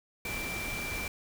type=tone in noise; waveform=sine; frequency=2349 Hz; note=D7; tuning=in tune; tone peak=-36 dBFS; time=0.25-1.08 s; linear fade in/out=2 ms; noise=pink; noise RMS=-38 dBFS; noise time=0.25-1.08 s; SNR=-1 dB; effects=none